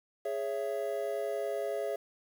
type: chord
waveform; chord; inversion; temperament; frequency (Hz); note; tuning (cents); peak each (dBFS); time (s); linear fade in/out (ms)
triangle; C# minor; second; just; 415.8 / 554.4 / 665.2; G#4 / C#5 / E5; +2 / 0 / +16; -34; 0.25-1.96; 5
effects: 9-bit